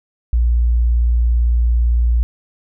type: tone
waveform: sine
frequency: 58.9 Hz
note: A#1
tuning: 19 cents sharp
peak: -11 dBFS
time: 0.33-2.23 s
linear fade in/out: 0 ms
effects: none